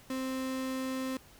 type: tone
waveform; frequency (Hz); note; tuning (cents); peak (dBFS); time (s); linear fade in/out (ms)
35% pulse; 261.6; C4; 0; -31; 0.1-1.17; 2
effects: pink hiss -57 dBFS RMS until 1.39 s